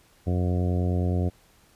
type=harmonic tone; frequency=89.6 Hz; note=F2; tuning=45 cents sharp; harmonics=1 / 2 / 3 / 4 / 5 / 6 / 7 / 8; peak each=-23 / -29 / -33 / -35 / -37 / -39 / -40 / -41 dBFS; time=0.26-1.3 s; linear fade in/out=20 ms; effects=pink hiss -59 dBFS RMS until 1.75 s + resampled to 32000 Hz